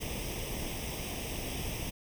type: noise with comb filter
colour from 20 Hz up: pink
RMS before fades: -37 dBFS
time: 0-1.91 s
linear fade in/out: 20 ms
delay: 0.35 ms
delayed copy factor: +0.75
effects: none